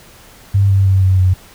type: tone with pitch steps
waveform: sine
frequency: 99 / 97.3 / 95.63 / 93.98 / 92.37 Hz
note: G2 / G2 / G2 / F#2 / F#2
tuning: +18 / -12 / -42 / +28 / -2 cents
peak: -8 dBFS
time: 0.54-1.34 s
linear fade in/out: 10 ms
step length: 160 ms
effects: pink hiss -42 dBFS RMS until 1.54 s